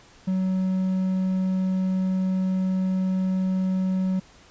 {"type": "tone", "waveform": "triangle", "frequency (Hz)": 187.3, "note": "F#3", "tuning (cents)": 21, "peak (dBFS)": -19, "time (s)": [0.27, 4.2], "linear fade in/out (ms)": 10, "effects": ["pink hiss -52 dBFS RMS until 4.5 s", "resampled to 16000 Hz"]}